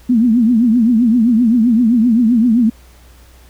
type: tone with vibrato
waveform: sine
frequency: 233.1 Hz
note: A#3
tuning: in tune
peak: -8 dBFS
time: 0.09-2.7 s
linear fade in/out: 10 ms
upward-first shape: triangle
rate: 7.7 Hz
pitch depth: 170 cents each way
effects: added 61 Hz sine -41 dBFS peak until 3.49 s + pink hiss -48 dBFS RMS until 3.49 s